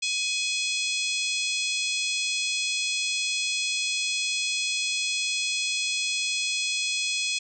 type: harmonic tone with a mistuned harmonic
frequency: 841 Hz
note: G#5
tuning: 22 cents sharp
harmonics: 3 / 4 / 5 / 6 / 7 / 8 / 9 / 10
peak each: -29 / -31 / -33 / -35 / -36 / -37 / -38 / -39 dBFS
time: 0.02-7.39 s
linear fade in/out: 10 ms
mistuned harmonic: 9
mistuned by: +22 cents
effects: none